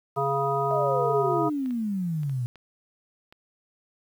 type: harmonic tone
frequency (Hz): 138.59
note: C#3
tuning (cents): 0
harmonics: 1 / 3 / 5 / 7 / 9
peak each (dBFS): -31 / -28 / -28 / -30 / -29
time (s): 0.16-1.5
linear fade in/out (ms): 20
type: exponential sweep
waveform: sine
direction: down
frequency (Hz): 659.3 to 118.1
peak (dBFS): -25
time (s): 0.71-2.46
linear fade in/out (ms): 0
type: clicks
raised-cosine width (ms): 0.3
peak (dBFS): -33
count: 6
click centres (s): 1.66 / 1.708 / 2.233 / 2.296 / 2.557 / 3.325
effects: 9-bit